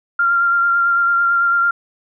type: tone with vibrato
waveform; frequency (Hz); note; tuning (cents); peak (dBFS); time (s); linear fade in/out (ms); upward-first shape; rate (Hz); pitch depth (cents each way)
sine; 1387; F6; -12; -12; 0.19-1.71; 5; sine; 9; 17
effects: none